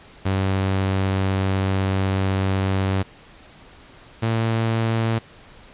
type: tone pair in turn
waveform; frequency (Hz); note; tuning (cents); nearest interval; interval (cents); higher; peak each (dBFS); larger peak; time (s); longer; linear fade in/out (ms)
sawtooth; 96 / 113.28; G2 / A#2; -36 / -49; minor third; 287; second; -15 / -15; neither; 0.25-3.03 / 4.22-5.19; first; 10
effects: pink hiss -47 dBFS RMS until 5.73 s + resampled to 8000 Hz